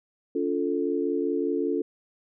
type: chord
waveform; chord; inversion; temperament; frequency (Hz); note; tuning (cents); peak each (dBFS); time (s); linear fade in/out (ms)
sine; Db augmented; none; equal with one note detuned; 284 / 349.2 / 440; Db4 / F4 / A4; +42 / 0 / 0; -28; 0.35-1.82; 5
effects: none